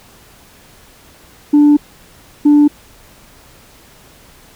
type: tone bursts at uneven times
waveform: sine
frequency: 293.7 Hz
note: D4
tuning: in tune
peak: -3 dBFS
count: 2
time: 1.53-1.77 / 2.45-2.68 s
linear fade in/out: 10 ms
effects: tanh soft clip ceiling -3 dBFS + pink hiss -44 dBFS RMS until 4.55 s